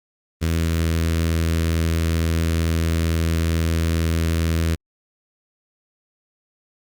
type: tone with notch filter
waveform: sawtooth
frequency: 82.2 Hz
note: E2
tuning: 4 cents flat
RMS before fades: -20 dBFS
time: 0.41-4.76 s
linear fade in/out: 20 ms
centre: 820 Hz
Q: 0.97
effects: Opus 24 kbps